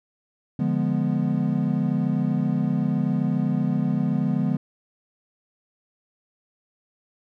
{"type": "chord", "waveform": "triangle", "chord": "D diminished seventh", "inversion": "none", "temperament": "equal", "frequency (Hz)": [146.83, 174.61, 207.7, 246.9], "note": ["D3", "F3", "Ab3", "Cb4"], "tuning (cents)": [0, 0, 0, 0], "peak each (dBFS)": -24, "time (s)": [0.59, 4.57], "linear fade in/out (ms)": 5, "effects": []}